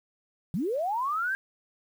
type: linear sweep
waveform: sine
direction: up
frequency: 146.83 to 1619 Hz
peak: -26 dBFS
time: 0.54-1.35 s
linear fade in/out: 0 ms
effects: 9-bit